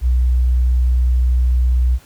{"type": "tone", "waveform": "sine", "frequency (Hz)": 62, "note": "B1", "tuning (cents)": 7, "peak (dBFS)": -10, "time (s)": [0.01, 1.99], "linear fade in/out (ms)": 50, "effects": ["tanh soft clip ceiling -8 dBFS", "pink hiss -48 dBFS RMS until 2.05 s"]}